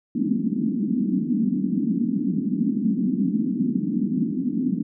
pink band-pass noise, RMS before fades -23 dBFS, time 0.15-4.83 s, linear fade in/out 5 ms, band 190 to 280 Hz, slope 48 dB/octave, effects none

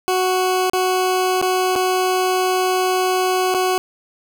20% pulse tone with dropouts, 370 Hz, F#4, in tune, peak -11 dBFS, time 0.08-3.78 s, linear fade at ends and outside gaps 0 ms, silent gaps 0.698-0.734 / 1.415-1.425 / 1.755-1.761 / 3.541-3.547 s, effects none

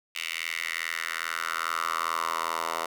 10% pulse tone with high-pass filter sweep, 82.41 Hz, E2, in tune, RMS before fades -31 dBFS, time 0.15-2.86 s, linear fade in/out 5 ms, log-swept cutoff 2500 to 820 Hz, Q 3.7, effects none

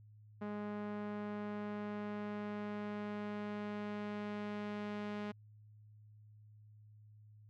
sawtooth tone with low-pass filter sweep, 207.7 Hz, G#3, in tune, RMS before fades -42 dBFS, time 0.41-5.32 s, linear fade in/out 10 ms, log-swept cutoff 1500 to 2900 Hz, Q 0.82, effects added 106 Hz sine -57 dBFS peak until 7.49 s

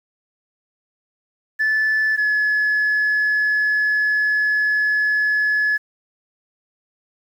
sine tone pair in turn, 1743 / 1706.1 Hz, A6 / G#6, -17 / +46 cents, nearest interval unison, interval 37 cents, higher first, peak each -14 dBFS, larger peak neither, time 1.59-2.17 / 2.17-5.78 s, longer second, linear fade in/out 20 ms, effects tanh soft clip ceiling -13 dBFS + 8-bit

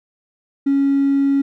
triangle tone with hard clipping, 277.2 Hz, C#4, in tune, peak -13 dBFS, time 0.66-1.42 s, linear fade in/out 10 ms, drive 3 dB, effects none

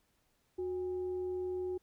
sine tone with frequency modulation, 366.2 Hz, F#4, 18 cents flat, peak -34 dBFS, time 0.58-1.78 s, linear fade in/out 10 ms, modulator 446 Hz, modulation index 0.21, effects pink hiss -75 dBFS RMS until 1.82 s

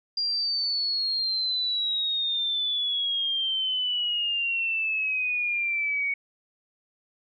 sine exponential sweep, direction down, 4800 to 2228 Hz, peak -24 dBFS, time 0.17-6.14 s, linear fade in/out 5 ms, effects none

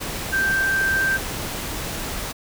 sine tone in noise, 1568 Hz, G6, in tune, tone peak -18 dBFS, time 0.32-1.18 s, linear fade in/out 20 ms, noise pink, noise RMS -29 dBFS, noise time 0-2.33 s, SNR +8 dB, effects none

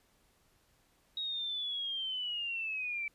sine linear sweep, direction down, 3799 to 2308 Hz, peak -34 dBFS, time 1.17-3.08 s, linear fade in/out 2 ms, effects pink hiss -70 dBFS RMS until 3.14 s + resampled to 32000 Hz

